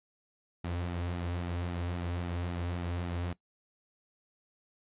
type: tone with flanger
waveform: sawtooth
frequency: 87.31 Hz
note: F2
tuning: in tune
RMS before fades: -35 dBFS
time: 0.64-3.33 s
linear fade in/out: 5 ms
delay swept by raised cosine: 1.8 to 5.8 ms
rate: 3.7 Hz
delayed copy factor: -0.5
effects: noise-tail reverb RT60 0.1 s tail -19 dB re dry + resampled to 8000 Hz